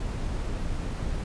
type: noise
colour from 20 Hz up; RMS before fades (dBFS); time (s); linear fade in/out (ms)
brown; -30; 0-1.24; 5
effects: resampled to 22050 Hz